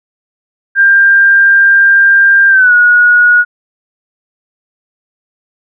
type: tone with pitch glide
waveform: sine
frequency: 1593 to 1452.4 Hz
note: G6 to F#6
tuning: +27 to -33 cents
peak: -3 dBFS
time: 0.75-3.45 s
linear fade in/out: 50 ms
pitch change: -160 cents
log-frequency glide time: 2.49-2.73 s
effects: none